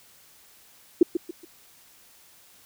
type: tone with echo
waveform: sine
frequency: 343.1 Hz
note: F4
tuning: 31 cents flat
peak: -10 dBFS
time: 1.01-1.03 s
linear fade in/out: 5 ms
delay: 140 ms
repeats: 3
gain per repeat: -10 dB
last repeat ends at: 1.45 s
effects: white hiss -55 dBFS RMS until 2.65 s